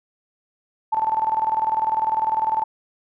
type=tone with tremolo; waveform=sine; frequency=880 Hz; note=A5; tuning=in tune; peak=-16 dBFS; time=0.92-2.64 s; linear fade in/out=10 ms; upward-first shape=square; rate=20 Hz; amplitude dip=65%; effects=none